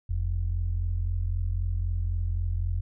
sine tone pair together, 43.47 / 87.31 Hz, F1 / F2, -7 / 0 cents, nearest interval octave, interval 1207 cents, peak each -27 / -27 dBFS, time 0.09-2.81 s, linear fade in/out 10 ms, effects tanh soft clip ceiling -17 dBFS

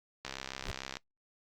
click train, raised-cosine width 0.2 ms, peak -21 dBFS, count 49, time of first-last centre 0.25-0.97 s, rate 66.7 Hz
brown noise with exponential growth, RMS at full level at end -30 dBFS, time 0.59-0.71 s, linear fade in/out 5 ms, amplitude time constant 25 ms
effects noise-tail reverb RT60 0.1 s tail -21 dB re dry + Opus 48 kbps

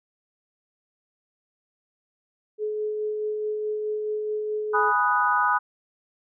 sine tone with tremolo, 425.8 Hz, G#4, 43 cents sharp, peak -24 dBFS, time 2.58-4.93 s, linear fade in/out 50 ms, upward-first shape sine, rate 4.7 Hz, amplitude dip 25%
sine chord, G# minor seventh, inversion none, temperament equal, 830.6 / 987.8 / 1244.5 / 1480 Hz, G#5 / B5 / D#6 / F#6, 0 / 0 / 0 / 0 cents, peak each -27 / -24 / -23 / -25 dBFS, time 4.73-5.59 s, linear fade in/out 20 ms
effects none

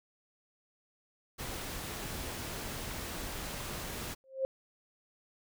pink noise, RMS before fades -40 dBFS, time 1.38-4.15 s, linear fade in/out 20 ms
sine tone with exponential growth, 531 Hz, C5, 25 cents sharp, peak -25 dBFS, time 4.24-4.45 s, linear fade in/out 0 ms, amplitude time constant 45 ms
effects none

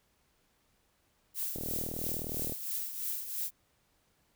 violet noise with tremolo, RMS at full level -34 dBFS, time 1.34-3.51 s, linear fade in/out 50 ms, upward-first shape triangle, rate 3 Hz, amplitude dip 65%
click train, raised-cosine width 2 ms, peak -26 dBFS, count 39, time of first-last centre 1.56-2.522 s, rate 39.5 Hz
effects pink hiss -72 dBFS RMS until 4.35 s

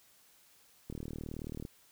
click train, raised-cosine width 3 ms, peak -28 dBFS, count 30, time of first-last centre 0.9-1.651 s, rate 38.6 Hz, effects white hiss -64 dBFS RMS until 1.91 s

